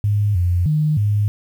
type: tone with pitch steps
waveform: sine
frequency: 103.4 / 88.5 / 152.8 / 103.9 Hz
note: G#2 / F2 / D#3 / G#2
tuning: -7 / +23 / -31 / +1 cents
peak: -14 dBFS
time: 0.04-1.28 s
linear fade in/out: 0 ms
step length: 310 ms
effects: 8-bit